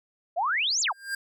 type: exponential two-way sweep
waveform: sine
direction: up then down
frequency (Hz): 628 to 7570 to 628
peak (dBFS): -23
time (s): 0.36-0.93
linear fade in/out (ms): 20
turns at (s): 0.81
type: tone with exponential growth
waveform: square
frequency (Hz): 1600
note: G6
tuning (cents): +35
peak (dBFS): -26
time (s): 0.89-1.15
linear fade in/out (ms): 5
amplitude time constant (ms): 56
effects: none